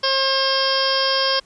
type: harmonic tone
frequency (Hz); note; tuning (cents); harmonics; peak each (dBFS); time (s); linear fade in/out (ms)
536; C5; +42; 1 / 2 / 3 / 4 / 5 / 6 / 7 / 8 / 9 / 10; -23 / -24 / -26 / -35 / -34 / -24 / -34 / -32 / -23 / -25; 0.03-1.4; 10
effects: pink hiss -54 dBFS RMS until 1.45 s + resampled to 22050 Hz